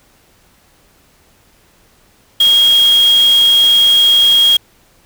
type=tone in noise; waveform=sine; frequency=3266 Hz; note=G#7; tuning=30 cents flat; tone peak=-6 dBFS; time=2.4-4.57 s; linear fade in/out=5 ms; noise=white; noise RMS=-24 dBFS; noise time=2.4-4.57 s; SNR=+15 dB; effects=pink hiss -51 dBFS RMS until 5.05 s